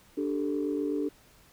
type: chord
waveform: sine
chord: D suspended fourth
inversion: none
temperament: equal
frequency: 293.7 / 392 / 440 Hz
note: D4 / G4 / A4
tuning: 0 / 0 / 0 cents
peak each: -29 / -33 / -33 dBFS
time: 0.17-1.09 s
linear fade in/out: 10 ms
effects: tanh soft clip ceiling -19 dBFS + pink hiss -59 dBFS RMS until 1.52 s

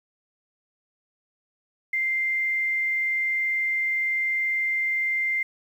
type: tone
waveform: sine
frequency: 2093 Hz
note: C7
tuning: in tune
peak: -22 dBFS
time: 1.93-5.43 s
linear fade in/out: 5 ms
effects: 9-bit

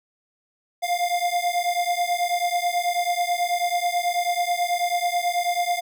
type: beating tone pair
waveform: square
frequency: 698.5 / 707.7 Hz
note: F5 / F5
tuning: 0 / +23 cents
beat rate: 9.2 Hz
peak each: -25 dBFS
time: 0.82-5.81 s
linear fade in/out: 20 ms
effects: none

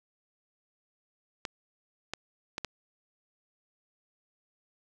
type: clicks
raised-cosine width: 0.2 ms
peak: -16 dBFS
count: 4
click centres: 1.452 / 2.136 / 2.581 / 2.647 s
effects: none

